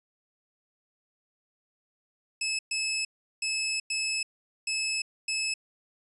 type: tone bursts at uneven times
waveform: 20% pulse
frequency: 2600 Hz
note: E7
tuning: 24 cents flat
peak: -23 dBFS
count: 6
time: 2.41-2.59 / 2.71-3.05 / 3.42-3.8 / 3.9-4.23 / 4.67-5.02 / 5.28-5.54 s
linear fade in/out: 5 ms
effects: resampled to 32000 Hz